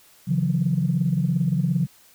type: tone cluster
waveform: sine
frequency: 137.8 / 163.3 / 180.7 Hz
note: C#3 / E3 / F#3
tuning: -10 / -16 / -41 cents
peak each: -23 dBFS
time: 0.27-1.87 s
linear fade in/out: 20 ms
effects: tanh soft clip ceiling -10 dBFS + white hiss -54 dBFS RMS until 2.14 s